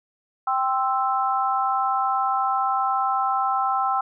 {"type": "chord", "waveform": "sine", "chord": "C major", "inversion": "second", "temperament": "equal", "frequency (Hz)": [784, 1046.5, 1318.5], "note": ["G5", "C6", "E6"], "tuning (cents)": [0, 0, 0], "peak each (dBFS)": [-23, -26, -24], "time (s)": [0.47, 4.01], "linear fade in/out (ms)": 5, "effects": []}